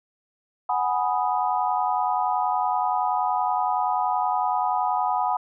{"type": "chord", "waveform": "sine", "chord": "G# minor seventh", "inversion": "third", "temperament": "equal", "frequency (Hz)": [740, 830.6, 987.8, 1244.5], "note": ["F#5", "G#5", "B5", "D#6"], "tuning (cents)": [0, 0, 0, 0], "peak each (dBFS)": [-25, -26, -26, -30], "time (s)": [0.69, 5.37], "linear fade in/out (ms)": 5, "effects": []}